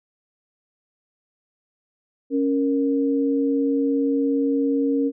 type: tone pair together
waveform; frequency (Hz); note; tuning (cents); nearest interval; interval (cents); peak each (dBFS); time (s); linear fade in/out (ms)
sine; 276.7 / 466.2; C#4 / A#4; -3 / 0; major sixth; 903; -19 / -24; 2.3-5.12; 50
effects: none